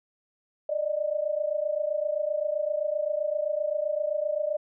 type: tone pair together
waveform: sine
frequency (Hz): 588.3 / 616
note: D5 / D#5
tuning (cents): +3 / -17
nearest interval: minor second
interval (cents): 80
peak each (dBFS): -28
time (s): 0.69-4.57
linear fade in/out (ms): 5
effects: none